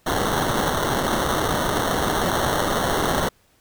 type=noise with sample-and-hold; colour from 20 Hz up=blue; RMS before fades=-22 dBFS; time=0.06-3.29 s; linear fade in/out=5 ms; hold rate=2450 Hz; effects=pink hiss -60 dBFS RMS until 3.6 s